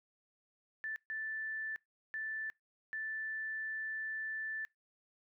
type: tone bursts at uneven times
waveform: sine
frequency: 1760 Hz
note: A6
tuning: in tune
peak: -37 dBFS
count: 4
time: 0.84-0.96 / 1.1-1.76 / 2.14-2.5 / 2.93-4.65 s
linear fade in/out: 0 ms
effects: noise-tail reverb RT60 0.2 s tail -25 dB re dry